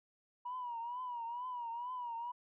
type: tone with vibrato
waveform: sine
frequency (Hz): 965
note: B5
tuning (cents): -40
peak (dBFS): -38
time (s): 0.45-2.32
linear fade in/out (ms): 10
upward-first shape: triangle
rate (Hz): 2.2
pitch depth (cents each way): 100
effects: tanh soft clip ceiling -34 dBFS